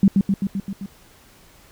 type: tone with echo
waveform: sine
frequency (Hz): 196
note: G3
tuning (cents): 0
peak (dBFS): -9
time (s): 0.03-0.08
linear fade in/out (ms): 2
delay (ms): 130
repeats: 6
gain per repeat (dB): -3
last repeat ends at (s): 0.86
effects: pink hiss -51 dBFS RMS until 1.71 s